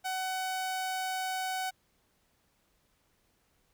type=tone; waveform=sawtooth; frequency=750 Hz; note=F#5; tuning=23 cents sharp; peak=-28 dBFS; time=0.04-1.71 s; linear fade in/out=20 ms; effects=pink hiss -72 dBFS RMS until 3.73 s